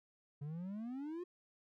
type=exponential sweep; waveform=triangle; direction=up; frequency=140 to 365.3 Hz; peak=-39 dBFS; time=0.41-1.24 s; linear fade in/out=10 ms; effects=none